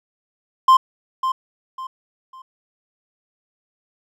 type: tone with echo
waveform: triangle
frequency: 1046.5 Hz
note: C6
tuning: in tune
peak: -6 dBFS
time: 0.68-0.77 s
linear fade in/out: 5 ms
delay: 550 ms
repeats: 3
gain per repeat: -10 dB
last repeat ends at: 2.42 s
effects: none